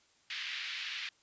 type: band-pass noise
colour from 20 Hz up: pink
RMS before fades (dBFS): -40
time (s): 0.3-1.09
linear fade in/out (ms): 2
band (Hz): 1900 to 4100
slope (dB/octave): 24
effects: white hiss -68 dBFS RMS until 1.22 s + resampled to 16000 Hz